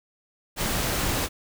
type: noise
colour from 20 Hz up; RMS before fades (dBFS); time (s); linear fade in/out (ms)
pink; -26; 0.56-1.29; 50
effects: none